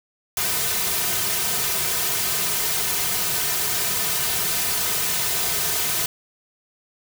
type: noise with comb filter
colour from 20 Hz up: white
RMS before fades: -23 dBFS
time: 0.37-6.06 s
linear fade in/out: 2 ms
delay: 3.6 ms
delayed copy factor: -0.75
effects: none